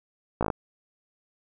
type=slowing click train; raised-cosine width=1 ms; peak=-11 dBFS; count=6; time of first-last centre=0.41-0.502 s; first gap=17 ms; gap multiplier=1.04; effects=none